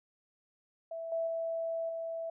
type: tone with level steps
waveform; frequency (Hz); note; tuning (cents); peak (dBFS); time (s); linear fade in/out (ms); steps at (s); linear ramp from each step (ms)
sine; 659.3; E5; 0; -37 / -30 / -32 / -35; 0.91-2.3; 5; 1.12 / 1.27 / 1.89; 2
effects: none